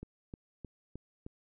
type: click train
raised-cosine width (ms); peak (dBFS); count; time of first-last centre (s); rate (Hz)
3; -30; 5; 0.03-1.265; 3.24
effects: none